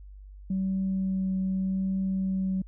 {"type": "tone with vibrato", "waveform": "sine", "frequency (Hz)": 190, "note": "F#3", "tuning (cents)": 46, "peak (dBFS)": -24, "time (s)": [0.5, 2.62], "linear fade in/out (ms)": 5, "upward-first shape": "triangle", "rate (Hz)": 0.84, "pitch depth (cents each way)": 11, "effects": ["tanh soft clip ceiling -21 dBFS", "added 49 Hz sine -43 dBFS peak until 2.67 s"]}